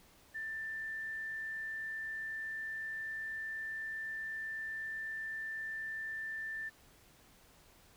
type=tone; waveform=sine; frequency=1776 Hz; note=A6; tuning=16 cents sharp; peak=-38 dBFS; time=0.34-6.7 s; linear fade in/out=20 ms; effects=pink hiss -63 dBFS RMS until 7.96 s